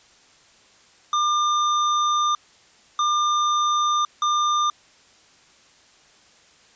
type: tone bursts at uneven times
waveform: square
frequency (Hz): 1200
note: D6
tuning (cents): +37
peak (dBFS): -19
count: 3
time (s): 1.13-2.35 / 2.99-4.05 / 4.22-4.7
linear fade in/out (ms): 2
effects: white hiss -54 dBFS RMS until 6.75 s + resampled to 16000 Hz